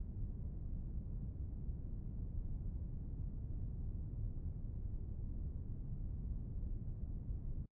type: low-pass noise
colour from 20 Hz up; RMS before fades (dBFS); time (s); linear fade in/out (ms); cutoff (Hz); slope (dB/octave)
pink; -43; 0-7.66; 5; 130; 12
effects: noise-tail reverb RT60 0.1 s tail -24 dB re dry